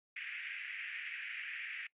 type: band-pass noise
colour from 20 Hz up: white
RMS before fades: -44 dBFS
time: 0.16-1.87 s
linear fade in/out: 5 ms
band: 1700 to 2600 Hz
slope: 48 dB/octave
effects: noise-tail reverb RT60 0.1 s tail -22 dB re dry + resampled to 8000 Hz